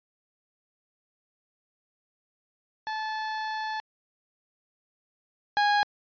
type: tone pair in turn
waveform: 30% pulse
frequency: 869 / 824.2 Hz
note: A5 / G#5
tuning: -22 / -13 cents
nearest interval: minor second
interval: 91 cents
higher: first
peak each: -27 / -18 dBFS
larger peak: second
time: 2.87-3.8 / 5.57-5.83 s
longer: first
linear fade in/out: 0 ms
effects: resampled to 11025 Hz